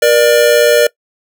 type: tone pair together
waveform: square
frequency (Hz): 475.8 / 594.1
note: A#4 / D5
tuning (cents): +35 / +20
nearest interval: major third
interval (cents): 385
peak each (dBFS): -10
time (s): 0.02-0.87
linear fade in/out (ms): 5
effects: noise-tail reverb RT60 0.1 s tail -22 dB re dry